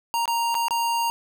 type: tone with dropouts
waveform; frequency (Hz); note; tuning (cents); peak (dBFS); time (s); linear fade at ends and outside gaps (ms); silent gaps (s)
square; 932.3; A#5; 0; -22; 0.14-1.1; 0; 0.256-0.278 / 0.544-0.551 / 0.683-0.708
effects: none